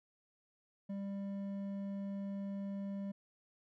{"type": "tone with hard clipping", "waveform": "triangle", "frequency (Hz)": 198, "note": "G3", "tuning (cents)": 18, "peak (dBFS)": -40, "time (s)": [0.89, 3.12], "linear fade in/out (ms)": 10, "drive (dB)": 10, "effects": []}